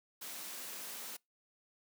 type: high-pass noise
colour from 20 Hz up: white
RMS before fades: -45 dBFS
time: 0.21-1.17 s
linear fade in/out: 10 ms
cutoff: 160 Hz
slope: 96 dB/octave
effects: noise-tail reverb RT60 0.2 s tail -26 dB re dry